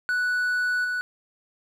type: tone with level steps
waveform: triangle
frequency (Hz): 1480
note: F#6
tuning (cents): 0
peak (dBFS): -20 / -23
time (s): 0.09-1.01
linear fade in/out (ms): 0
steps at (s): 0.84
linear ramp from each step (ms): 10
effects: none